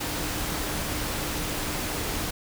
sine tone in noise, 301.9 Hz, D4, 48 cents sharp, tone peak -39 dBFS, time 0-2.31 s, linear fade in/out 10 ms, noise pink, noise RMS -30 dBFS, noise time 0-2.31 s, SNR -12 dB, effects none

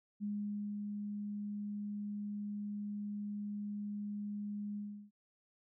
sine tone with ADSR envelope, 206.2 Hz, G#3, 12 cents flat, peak -35 dBFS, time 0.2-5.11 s, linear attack 34 ms, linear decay 540 ms, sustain -3 dB, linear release 340 ms, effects none

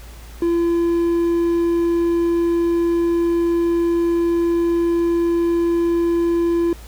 triangle tone, 340 Hz, F4, 46 cents flat, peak -13 dBFS, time 0.42-6.73 s, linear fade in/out 2 ms, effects added 57 Hz sine -36 dBFS peak until 6.87 s + pink hiss -44 dBFS RMS until 6.87 s

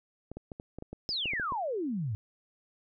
clicks, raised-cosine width 2 ms, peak -27 dBFS, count 12, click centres 0.316 / 0.37 / 0.518 / 0.599 / 0.786 / 0.824 / 0.93 / 1.091 / 1.257 / 1.335 / 1.398 / 1.522 s
sine exponential sweep, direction down, 5274 to 98 Hz, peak -30 dBFS, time 1.09-2.15 s, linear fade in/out 0 ms
effects none

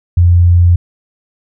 sine tone, 87.31 Hz, F2, in tune, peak -4 dBFS, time 0.17-0.76 s, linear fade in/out 5 ms, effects none

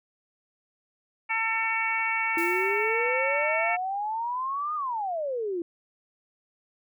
harmonic tone, 448.6 Hz, A4, 34 cents sharp, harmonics 2 / 3 / 4 / 5 / 6, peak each -31 / -34 / -33 / -27 / -34 dBFS, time 1.29-3.77 s, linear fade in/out 20 ms
sine exponential two-way sweep, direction up then down, 330.4 to 1244.5 to 330.4 Hz, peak -27 dBFS, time 2.37-5.62 s, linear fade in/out 2 ms, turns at 4.75 s
blue noise with exponential decay, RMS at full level -39 dBFS, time 2.38-3.21 s, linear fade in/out 1 ms, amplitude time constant 180 ms
effects none

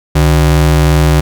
square ring-modulated tone, 110 Hz, A2, in tune, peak -4 dBFS, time 0.15-1.21 s, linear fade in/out 10 ms, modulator 41.4 Hz, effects none

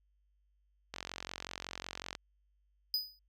click train, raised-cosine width 0.2 ms, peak -22 dBFS, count 56, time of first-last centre 0.94-2.151 s, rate 45.4 Hz
square tone with exponential decay, 4978 Hz, D#8, in tune, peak -28 dBFS, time 2.94-3.19 s, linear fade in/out 1 ms, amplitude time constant 53 ms
effects added 50 Hz sine -70 dBFS peak until 3.28 s

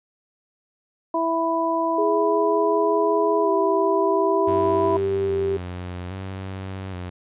harmonic tone, 330 Hz, E4, 2 cents sharp, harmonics 1 / 2 / 3, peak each -25 / -24 / -23 dBFS, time 1.14-4.97 s, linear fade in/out 5 ms
sine tone with pitch glide, 415.3 to 392 Hz, G#4 to G4, 0 to 0 cents, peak -20 dBFS, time 1.98-5.57 s, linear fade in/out 5 ms, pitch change -100 cents, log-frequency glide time 3.42-3.49 s
sawtooth tone with vibrato, 92.5 Hz, F#2, in tune, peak -26 dBFS, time 4.47-7.1 s, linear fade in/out 10 ms, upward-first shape square, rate 0.61 Hz, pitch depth 53 cents each way
effects resampled to 8000 Hz

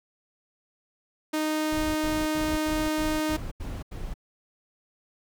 sawtooth tone, 309.3 Hz, D#4, 10 cents flat, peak -21 dBFS, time 1.33-3.37 s, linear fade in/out 10 ms
brown noise bursts, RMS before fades -34 dBFS, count 8, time 1.72-4.141 s, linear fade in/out 10 ms, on 230 ms, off 83 ms
effects none

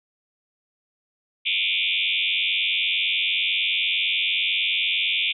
sine tone with frequency modulation, 2939 Hz, F#7, 12 cents flat, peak -20 dBFS, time 1.45-5.33 s, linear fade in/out 20 ms, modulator 89 Hz, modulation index 7.5, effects none

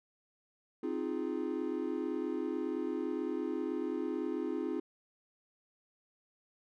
triangle chord, F minor seventh, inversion second, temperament equal, 261.6 / 311.1 / 349.2 / 415.3 Hz, C4 / Eb4 / F4 / Ab4, 0 / 0 / 0 / 0 cents, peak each -37 / -36 / -36 / -38 dBFS, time 0.83-4.8 s, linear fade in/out 5 ms, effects none

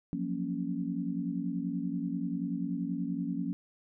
sine chord, Gb major seventh, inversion third, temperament equal, 174.61 / 185 / 233.1 / 277.2 Hz, F3 / Gb3 / Bb3 / Db4, 0 / 0 / 0 / 0 cents, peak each -36 / -38 / -37 / -35 dBFS, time 0.13-3.53 s, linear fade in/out 0 ms, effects none

